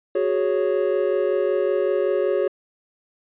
triangle chord, F# suspended second, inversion none, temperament equal, 370 / 415.3 / 554.4 Hz, F#4 / G#4 / C#5, 0 / 0 / 0 cents, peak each -21 dBFS, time 0.15-2.48 s, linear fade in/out 5 ms, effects resampled to 8000 Hz

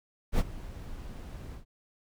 brown noise with ADSR envelope, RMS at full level -22 dBFS, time 0.32-1.65 s, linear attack 70 ms, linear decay 38 ms, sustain -19 dB, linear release 110 ms, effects none

